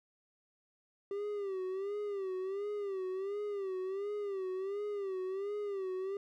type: tone with vibrato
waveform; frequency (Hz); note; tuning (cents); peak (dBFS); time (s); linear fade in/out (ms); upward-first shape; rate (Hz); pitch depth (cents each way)
triangle; 393; G4; +4; -33; 1.11-6.17; 2; sine; 1.4; 100
effects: none